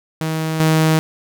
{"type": "tone pair in turn", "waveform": "sawtooth", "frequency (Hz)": [159, 158.4], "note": ["D#3", "D#3"], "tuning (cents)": [38, 31], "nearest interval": "unison", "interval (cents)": 7, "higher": "first", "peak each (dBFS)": [-15, -8], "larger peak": "second", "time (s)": [[0.21, 0.6], [0.6, 0.99]], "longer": "neither", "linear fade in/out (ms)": 0, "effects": []}